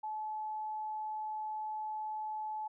sine tone, 861 Hz, A5, 38 cents flat, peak -36 dBFS, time 0.03-2.68 s, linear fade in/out 10 ms, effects none

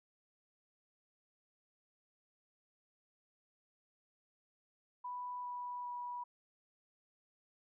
sine tone with pitch steps, 987.8 / 981.5 / 975.3 Hz, B5 / B5 / B5, 0 / -11 / -22 cents, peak -40 dBFS, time 5.04-6.24 s, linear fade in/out 10 ms, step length 400 ms, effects none

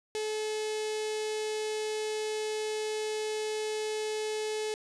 sawtooth tone with notch filter, 430.3 Hz, A4, 39 cents flat, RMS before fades -33 dBFS, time 0.15-4.74 s, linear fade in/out 0 ms, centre 1200 Hz, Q 0.74, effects resampled to 22050 Hz + 9-bit

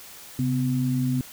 sine tone pair together, 133.6 / 252.2 Hz, C3 / B3, +36 / +36 cents, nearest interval major seventh, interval 1100 cents, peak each -24 dBFS, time 0.39-1.21 s, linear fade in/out 2 ms, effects white hiss -44 dBFS RMS until 1.32 s

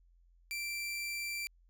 sawtooth tone, 2349 Hz, D7, in tune, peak -33 dBFS, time 0.51-1.47 s, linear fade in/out 0 ms, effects added 43 Hz sine -62 dBFS peak until 1.69 s

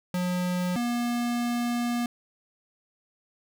square tone pair in turn, 179.8 / 239.5 Hz, F#3 / A#3, -49 / +47 cents, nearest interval perfect fourth, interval 496 cents, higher second, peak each -26 dBFS, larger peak neither, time 0.14-0.76 / 0.76-2.06 s, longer second, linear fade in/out 2 ms, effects none

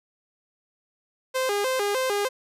sawtooth tone with vibrato, 459.9 Hz, A#4, 23 cents flat, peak -19 dBFS, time 1.34-2.29 s, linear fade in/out 20 ms, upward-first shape square, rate 3.3 Hz, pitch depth 210 cents each way, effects resampled to 32000 Hz

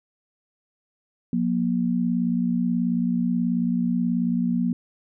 sine tone pair together, 180.02 / 238.5 Hz, F#3 / A#3, -47 / +40 cents, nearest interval perfect fourth, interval 487 cents, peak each -24 / -22 dBFS, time 1.33-4.73 s, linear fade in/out 2 ms, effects none

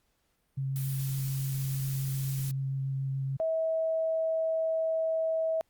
sine tone with vibrato, 135 Hz, C#3, 45 cents flat, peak -29 dBFS, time 0.57-3.37 s, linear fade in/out 10 ms, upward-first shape sine, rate 7 Hz, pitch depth 9 cents each way
blue noise, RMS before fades -41 dBFS, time 0.76-2.51 s, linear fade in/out 0 ms
sine tone, 646 Hz, E5, 35 cents flat, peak -26 dBFS, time 3.4-5.61 s, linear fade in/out 0 ms
effects pink hiss -74 dBFS RMS until 5.69 s + Opus 48 kbps

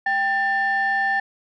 sine tone pair together, 787 / 1783.7 Hz, G5 / A6, +7 / +23 cents, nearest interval octave + major second, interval 1416 cents, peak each -21 / -19 dBFS, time 0.06-1.2 s, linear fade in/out 5 ms, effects tanh soft clip ceiling -14 dBFS

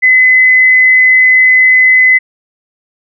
sine tone with frequency modulation, 2026 Hz, B6, 44 cents sharp, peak -3 dBFS, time 0.02-2.19 s, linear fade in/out 20 ms, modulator 54.8 Hz, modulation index 0.2, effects none

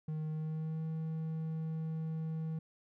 triangle tone with pitch glide, 155.56 to 159.75 Hz, D#3 to D#3, 0 to +46 cents, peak -33 dBFS, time 0.08-2.59 s, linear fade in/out 5 ms, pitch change +46 cents, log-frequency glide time 0.3-0.84 s, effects none

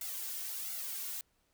blue noise with flanger, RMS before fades -40 dBFS, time 0.01-1.21 s, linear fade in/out 2 ms, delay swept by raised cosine 1.4 to 2.8 ms, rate 1.4 Hz, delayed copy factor +0.85, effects pink hiss -75 dBFS RMS until 1.53 s

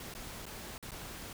pink noise with dropouts, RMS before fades -45 dBFS, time 0-1.33 s, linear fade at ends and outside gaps 2 ms, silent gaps 0.14-0.149 / 0.456-0.464 / 0.78-0.826 / 0.909-0.917 s, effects none

